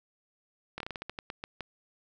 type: slowing click train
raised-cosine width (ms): 0.3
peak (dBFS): -21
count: 12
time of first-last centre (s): 0.78-1.607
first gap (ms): 23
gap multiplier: 1.22
effects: none